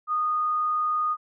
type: tone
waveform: sine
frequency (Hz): 1233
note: D#6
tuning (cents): -16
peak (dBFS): -22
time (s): 0.07-1.17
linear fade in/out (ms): 50
effects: none